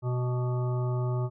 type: harmonic tone with a mistuned harmonic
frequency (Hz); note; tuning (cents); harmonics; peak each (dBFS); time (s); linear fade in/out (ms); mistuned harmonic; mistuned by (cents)
124.4; B2; +13; 1 / 3 / 5 / 7 / 9 / 10; -26 / -36 / -40 / -43 / -45 / -46; 0.02-1.3; 50; 10; -27
effects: none